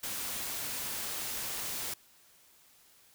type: noise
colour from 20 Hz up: white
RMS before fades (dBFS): -37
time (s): 0.03-1.94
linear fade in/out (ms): 5
effects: white hiss -62 dBFS RMS until 3.14 s